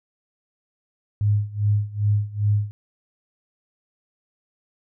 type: tone with tremolo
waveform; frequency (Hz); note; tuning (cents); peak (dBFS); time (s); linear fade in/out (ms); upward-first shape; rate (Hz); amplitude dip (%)
sine; 103.83; G#2; 0; -15; 1.21-2.71; 0; sine; 2.5; 90
effects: none